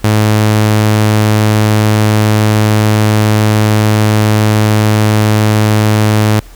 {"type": "tone", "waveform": "sawtooth", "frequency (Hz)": 107, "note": "A2", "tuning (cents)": -48, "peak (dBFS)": -3, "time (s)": [0.04, 6.4], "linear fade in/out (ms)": 5, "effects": ["added 40 Hz sine -32 dBFS peak until 6.55 s", "pink hiss -41 dBFS RMS until 6.55 s"]}